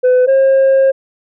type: tone pair in turn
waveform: sine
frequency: 504 / 536.9 Hz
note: B4 / C5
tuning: +35 / +45 cents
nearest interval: minor second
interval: 110 cents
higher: second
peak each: -4 dBFS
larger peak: neither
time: 0.03-0.27 / 0.27-0.92 s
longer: second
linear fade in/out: 20 ms
effects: tanh soft clip ceiling -6 dBFS